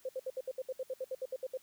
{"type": "tone bursts", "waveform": "sine", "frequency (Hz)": 519, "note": "C5", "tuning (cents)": -14, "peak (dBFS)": -34, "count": 15, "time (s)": [0.05, 1.574], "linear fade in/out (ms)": 5, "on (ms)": 40, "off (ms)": 66, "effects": ["white hiss -64 dBFS RMS until 1.62 s"]}